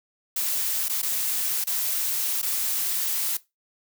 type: noise with dropouts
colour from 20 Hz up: blue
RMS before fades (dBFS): -26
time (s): 0.36-3.37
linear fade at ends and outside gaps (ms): 5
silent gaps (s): 0.884-0.895 / 1.018-1.028 / 1.641-1.67 / 2.417-2.427
effects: noise-tail reverb RT60 0.2 s tail -18 dB re dry